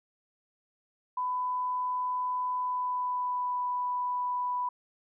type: tone with pitch glide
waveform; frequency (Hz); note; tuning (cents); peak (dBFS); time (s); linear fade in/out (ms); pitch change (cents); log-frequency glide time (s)
sine; 1000 to 989.7; B5 to B5; +21 to +3; -28; 1.17-4.69; 5; -18; 2.59-3.63
effects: none